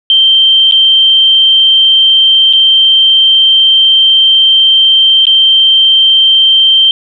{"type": "tone with dropouts", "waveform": "sine", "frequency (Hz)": 3136, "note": "G7", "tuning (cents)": 0, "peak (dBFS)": -3, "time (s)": [0.1, 6.91], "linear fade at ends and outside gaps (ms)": 1, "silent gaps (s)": [[0.712, 0.722], [2.528, 2.534], [5.254, 5.268]], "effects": []}